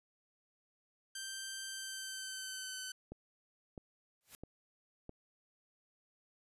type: tone with pitch glide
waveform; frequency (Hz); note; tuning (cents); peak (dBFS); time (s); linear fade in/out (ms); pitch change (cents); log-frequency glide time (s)
10% pulse; 1566 to 1522.3; G6 to F#6; -2 to +49; -33; 1.15-2.92; 5; -49; 1.66-2.79
type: click train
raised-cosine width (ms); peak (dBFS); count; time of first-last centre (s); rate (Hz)
2; -33; 4; 3.12-5.094; 1.52
type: noise with exponential growth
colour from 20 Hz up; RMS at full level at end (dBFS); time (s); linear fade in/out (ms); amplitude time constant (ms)
white; -49; 4.21-4.35; 0; 30
effects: resampled to 32000 Hz